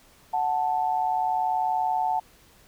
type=tone pair together; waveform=sine; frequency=739.6 / 880 Hz; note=F#5 / A5; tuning=-1 / 0 cents; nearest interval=minor third; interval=301 cents; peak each=-25 dBFS; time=0.33-2.2 s; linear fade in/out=10 ms; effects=pink hiss -56 dBFS RMS until 2.67 s